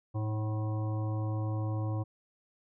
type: harmonic tone with a mistuned harmonic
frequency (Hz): 108.4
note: A2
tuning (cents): -25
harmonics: 1 / 3 / 5 / 7 / 9 / 10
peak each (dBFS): -30 / -40 / -44 / -47 / -49 / -50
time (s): 0.14-2.04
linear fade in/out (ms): 20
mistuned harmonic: 3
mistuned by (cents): -30
effects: none